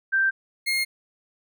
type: tone pair in turn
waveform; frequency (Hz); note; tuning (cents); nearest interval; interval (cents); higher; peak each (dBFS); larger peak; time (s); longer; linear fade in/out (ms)
sine / 30% pulse; 1568 / 2138; G6 / C7; 0 / +37; perfect fourth; 537; second; -18 / -19; first; 0.12-0.31 / 0.66-0.85; neither; 20
effects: none